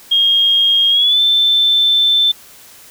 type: tone with pitch glide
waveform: sine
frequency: 3246 to 3540 Hz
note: G#7 to A7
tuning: -40 to +10 cents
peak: -9 dBFS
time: 0.11-2.32 s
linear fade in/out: 10 ms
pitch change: +150 cents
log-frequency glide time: 0.9-1.2 s
effects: white hiss -41 dBFS RMS until 2.9 s